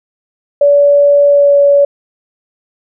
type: tone with pitch glide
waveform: sine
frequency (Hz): 573 to 567.7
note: D5 to C#5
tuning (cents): -43 to +41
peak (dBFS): -4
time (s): 0.61-1.85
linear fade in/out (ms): 5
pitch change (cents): -16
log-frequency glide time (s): 1.26-1.58
effects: none